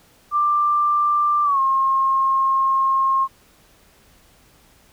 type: tone with pitch glide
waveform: sine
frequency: 1183 to 1072.4 Hz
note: D6 to C6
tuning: +12 to +42 cents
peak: -15 dBFS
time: 0.31-3.28 s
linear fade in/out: 50 ms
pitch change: -170 cents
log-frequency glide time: 1.44-1.6 s
effects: pink hiss -54 dBFS RMS until 4.92 s